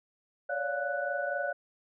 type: tone cluster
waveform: sine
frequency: 557 / 581 / 704 / 1485 Hz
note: C#5 / D5 / F5 / F#6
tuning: +8 / -19 / +14 / +6 cents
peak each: -36 / -35 / -36 / -34 dBFS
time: 0.49-1.53 s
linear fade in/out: 10 ms
effects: none